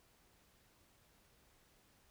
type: silence
effects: pink hiss -70 dBFS RMS until 2.1 s